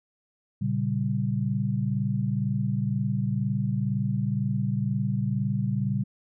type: chord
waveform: sine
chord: G diminished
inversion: first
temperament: equal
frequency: 116.54 / 138.59 / 196 Hz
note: Bb2 / Db3 / G3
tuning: 0 / 0 / 0 cents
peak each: -28 dBFS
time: 0.61-6.04 s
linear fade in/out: 10 ms
effects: none